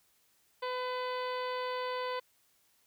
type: harmonic tone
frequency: 503 Hz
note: B4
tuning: 32 cents sharp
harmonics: 1 / 2 / 3 / 4 / 5 / 6 / 7 / 8 / 9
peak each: -36 / -37 / -46 / -46 / -51 / -50 / -50 / -55 / -51 dBFS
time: 0.62-2.2 s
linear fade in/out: 10 ms
effects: white hiss -70 dBFS RMS until 2.86 s

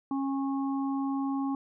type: harmonic tone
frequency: 273.2 Hz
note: C#4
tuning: 25 cents flat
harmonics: 1 / 3 / 4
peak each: -28 / -38 / -40 dBFS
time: 0.11-1.55 s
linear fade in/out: 2 ms
effects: none

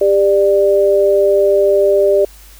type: tone pair together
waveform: sine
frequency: 398.2 / 592 Hz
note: G4 / D5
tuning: +27 / +14 cents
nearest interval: perfect fifth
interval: 687 cents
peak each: -11 dBFS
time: 0.01-2.25 s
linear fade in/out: 5 ms
effects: added 50 Hz sine -39 dBFS peak until 2.59 s + white hiss -43 dBFS RMS until 2.59 s

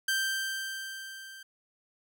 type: tone with level ramp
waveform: sawtooth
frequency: 1568 Hz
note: G6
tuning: in tune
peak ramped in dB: -22 to -42 dBFS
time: 0.08-1.43 s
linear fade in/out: 5 ms
effects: none

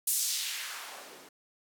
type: noise with band-pass filter sweep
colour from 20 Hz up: blue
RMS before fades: -35 dBFS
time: 0.07-1.29 s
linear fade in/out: 5 ms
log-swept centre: 10000 to 240 Hz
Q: 1.2
effects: none

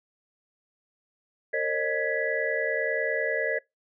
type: tone cluster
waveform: sine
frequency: 458.6 / 540 / 610 / 1673 / 1970 Hz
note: A#4 / C#5 / D#5 / G#6 / B6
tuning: -28 / -45 / -34 / +12 / -5 cents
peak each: -31 dBFS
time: 1.53-3.59 s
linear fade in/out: 10 ms
effects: noise-tail reverb RT60 0.2 s tail -25 dB re dry

